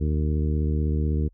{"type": "harmonic tone", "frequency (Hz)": 76, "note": "D#2", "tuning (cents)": -40, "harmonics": [1, 2, 3, 4, 5, 6], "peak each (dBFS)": [-22, -28, -32, -34, -36, -38], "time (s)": [0, 1.29], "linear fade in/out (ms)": 20, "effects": ["added 41 Hz sine -53 dBFS peak until 1.33 s"]}